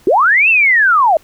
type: linear two-way sweep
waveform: sine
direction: up then down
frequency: 312.6 to 2731 to 596 Hz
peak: -7 dBFS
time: 0.07-1.17 s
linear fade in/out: 2 ms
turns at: 0.49 s
effects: pink hiss -48 dBFS RMS until 1.23 s